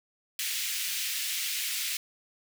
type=high-pass noise; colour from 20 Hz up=pink; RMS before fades=-32 dBFS; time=0.39-1.97 s; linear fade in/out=2 ms; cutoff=2200 Hz; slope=24 dB/octave; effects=none